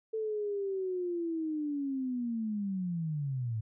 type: linear sweep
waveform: sine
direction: down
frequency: 444.7 to 106.5 Hz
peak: -31 dBFS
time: 0.13-3.61 s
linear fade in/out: 10 ms
effects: none